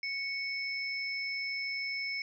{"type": "tone pair together", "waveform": "sine", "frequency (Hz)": [2217, 5267], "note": ["C#7", "E8"], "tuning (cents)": [0, -2], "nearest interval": "octave + minor third", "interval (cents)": 1498, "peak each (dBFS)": [-34, -39], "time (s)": [0.03, 2.22], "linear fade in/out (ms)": 2, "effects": []}